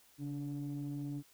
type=ring-modulated tone; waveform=triangle; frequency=74 Hz; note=D2; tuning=14 cents sharp; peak=-31 dBFS; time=0.18-1.23 s; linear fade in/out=50 ms; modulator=215 Hz; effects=tanh soft clip ceiling -32 dBFS + white hiss -65 dBFS RMS until 1.33 s